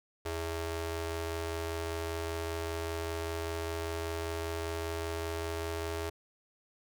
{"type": "ring-modulated tone", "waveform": "sawtooth", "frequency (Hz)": 246.9, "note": "B3", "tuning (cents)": 0, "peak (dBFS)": -27, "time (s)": [0.25, 6.1], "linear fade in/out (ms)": 10, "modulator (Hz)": 166, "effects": []}